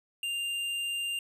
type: tone with hard clipping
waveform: sine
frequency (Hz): 2794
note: F7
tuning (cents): 0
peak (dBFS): -32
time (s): 0.23-1.19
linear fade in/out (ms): 2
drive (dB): 10
effects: resampled to 32000 Hz